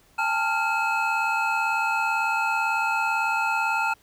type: tone cluster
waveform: triangle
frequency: 810 / 888 / 1392 / 2577 Hz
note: G#5 / A5 / F6 / E7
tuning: -43 / +16 / -6 / -40 cents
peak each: -29 / -24 / -24 / -27 dBFS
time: 0.18-3.94 s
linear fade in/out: 10 ms
effects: pink hiss -59 dBFS RMS until 4.02 s